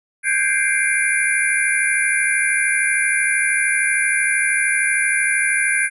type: tone cluster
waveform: sine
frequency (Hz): 1554 / 1627 / 2102 / 2350 / 9870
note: G6 / G#6 / C7 / D7 / D#9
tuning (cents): -16 / -36 / +7 / +1 / -15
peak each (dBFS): -22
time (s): 0.23-5.9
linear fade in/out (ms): 50
effects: none